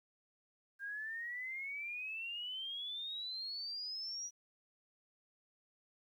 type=exponential sweep; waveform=sine; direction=up; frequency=1593 to 5850 Hz; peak=-40 dBFS; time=0.79-4.31 s; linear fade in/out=50 ms; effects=12-bit